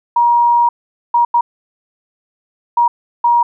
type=tone bursts at uneven times; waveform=sine; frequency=950 Hz; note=A#5; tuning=33 cents sharp; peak=-8 dBFS; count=5; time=0.16-0.69 / 1.14-1.25 / 1.34-1.41 / 2.77-2.88 / 3.24-3.43 s; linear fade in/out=5 ms; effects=none